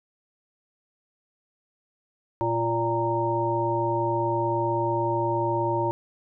harmonic tone, 115.6 Hz, A#2, 14 cents flat, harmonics 1 / 3 / 5 / 7 / 8, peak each -30 / -27 / -30 / -37 / -26 dBFS, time 2.41-5.91 s, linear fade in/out 0 ms, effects none

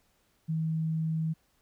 sine tone, 160 Hz, D#3, 49 cents sharp, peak -27 dBFS, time 0.48-1.34 s, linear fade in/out 20 ms, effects pink hiss -70 dBFS RMS until 1.61 s

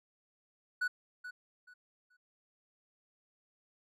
triangle tone with echo, 1477 Hz, F#6, 3 cents flat, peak -28 dBFS, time 0.81-0.88 s, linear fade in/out 10 ms, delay 430 ms, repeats 3, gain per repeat -12 dB, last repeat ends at 2.17 s, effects none

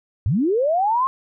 sine linear sweep, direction up, 79.9 to 1083 Hz, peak -16 dBFS, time 0.26-1.07 s, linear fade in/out 0 ms, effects none

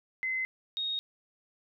sine tone pair in turn, 2052 / 3735 Hz, C7 / A#7, -34 / +3 cents, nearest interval minor seventh, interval 1037 cents, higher second, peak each -29 / -30 dBFS, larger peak first, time 0.23-0.45 / 0.77-0.99 s, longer neither, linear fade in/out 0 ms, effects none

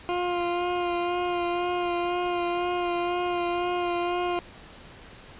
20% pulse tone with vibrato, 351.6 Hz, F4, 12 cents sharp, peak -20 dBFS, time 0.09-4.39 s, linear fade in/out 0 ms, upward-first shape sine, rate 2 Hz, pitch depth 19 cents each way, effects pink hiss -47 dBFS RMS until 5.39 s + resampled to 8000 Hz

